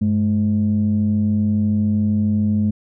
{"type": "tone pair together", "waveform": "sine", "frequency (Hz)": [98.77, 211.6], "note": ["G2", "G#3"], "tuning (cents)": [14, 33], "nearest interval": "octave + minor second", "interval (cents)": 1319, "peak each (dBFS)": [-19, -15], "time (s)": [0.01, 2.71], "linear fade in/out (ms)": 10, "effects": ["tanh soft clip ceiling -10 dBFS"]}